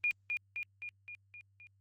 sine tone with echo, 2426 Hz, D#7, 44 cents flat, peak -28 dBFS, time 0.04-0.11 s, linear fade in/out 0 ms, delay 260 ms, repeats 6, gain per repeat -4 dB, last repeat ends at 1.67 s, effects added 98 Hz sine -67 dBFS peak until 1.8 s + Opus 32 kbps

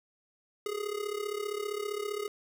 square tone with amplitude modulation, 415.3 Hz, G#4, in tune, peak -30 dBFS, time 0.66-2.28 s, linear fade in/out 2 ms, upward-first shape sine, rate 35.2 Hz, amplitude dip 80%, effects none

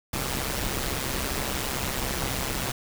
pink noise with amplitude modulation, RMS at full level -26 dBFS, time 0.13-2.72 s, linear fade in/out 5 ms, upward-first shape sine, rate 133 Hz, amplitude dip 70%, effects none

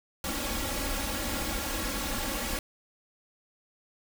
pink noise with comb filter, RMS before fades -32 dBFS, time 0.24-2.59 s, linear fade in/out 2 ms, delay 3.6 ms, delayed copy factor +0.95, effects none

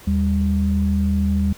sine tone pair together, 78.61 / 198.3 Hz, D#2 / G3, +18 / +20 cents, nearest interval octave + major third, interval 1602 cents, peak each -18 dBFS, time 0.07-1.53 s, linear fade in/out 5 ms, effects tanh soft clip ceiling -8 dBFS + pink hiss -44 dBFS RMS until 1.57 s

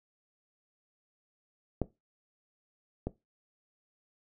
clicks, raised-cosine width 2 ms, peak -15 / -19 dBFS, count 2, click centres 1.817 / 3.07 s, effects noise-tail reverb RT60 0.2 s tail -17 dB re dry

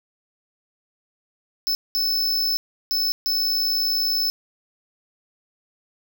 square tone bursts at uneven times, 5260 Hz, E8, 5 cents flat, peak -20 dBFS, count 4, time 1.67-1.75 / 1.95-2.57 / 2.91-3.12 / 3.26-4.3 s, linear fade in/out 0 ms, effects 9-bit

